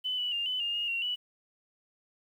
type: tone with pitch steps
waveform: sine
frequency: 3014 / 2956 / 2805 / 3010 / 2820 / 2851 / 2751 / 2953 Hz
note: F#7 / F#7 / F7 / F#7 / F7 / F7 / F7 / F#7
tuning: +31 / -2 / +7 / +29 / +16 / +35 / -27 / -4 cents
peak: -29 dBFS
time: 0.04-1.16 s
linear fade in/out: 20 ms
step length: 140 ms
effects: 10-bit